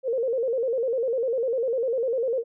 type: tone with vibrato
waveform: sine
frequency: 492.3 Hz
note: B4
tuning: 6 cents flat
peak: -22 dBFS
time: 0.03-2.44 s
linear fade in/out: 50 ms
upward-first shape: square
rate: 10 Hz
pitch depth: 110 cents each way
effects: none